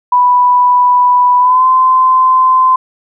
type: tone with pitch glide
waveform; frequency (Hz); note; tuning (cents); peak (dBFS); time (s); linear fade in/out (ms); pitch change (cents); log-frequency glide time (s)
sine; 987.8 to 1031.5; B5 to C6; 0 to -25; -5; 0.12-2.76; 5; +75; 1.39-1.65
effects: none